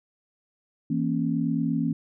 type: chord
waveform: sine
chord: A# diminished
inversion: second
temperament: equal with one note detuned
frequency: 164.81 / 233.1 / 273.7 Hz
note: E3 / A#3 / C#4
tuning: 0 / 0 / -22 cents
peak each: -27 dBFS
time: 0.9-1.93 s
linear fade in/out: 5 ms
effects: none